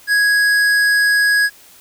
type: tone with tanh clipping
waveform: sine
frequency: 1661.2 Hz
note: G#6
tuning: in tune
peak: -13 dBFS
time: 0.07-1.5 s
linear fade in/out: 50 ms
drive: 14 dB
effects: white hiss -45 dBFS RMS until 1.8 s